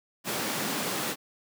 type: high-pass noise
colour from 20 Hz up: pink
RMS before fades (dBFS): -31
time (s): 0.24-1.16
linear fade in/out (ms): 50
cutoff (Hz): 160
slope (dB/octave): 24
effects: none